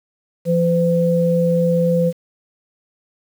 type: tone pair together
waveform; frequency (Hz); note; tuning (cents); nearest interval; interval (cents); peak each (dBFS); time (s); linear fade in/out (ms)
sine; 170.89 / 509; F3 / C5; -37 / -48; octave + perfect fifth; 1889; -16; 0.45-2.13; 50
effects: 7-bit